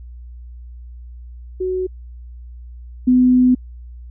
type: tone pair in turn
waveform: sine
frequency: 370.7 / 251.7 Hz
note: F#4 / B3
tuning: +3 / +33 cents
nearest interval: perfect fifth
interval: 670 cents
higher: first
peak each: -18 / -9 dBFS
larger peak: second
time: 1.6-1.87 / 3.07-3.55 s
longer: second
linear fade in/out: 10 ms
effects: added 60 Hz sine -33 dBFS peak until 4.1 s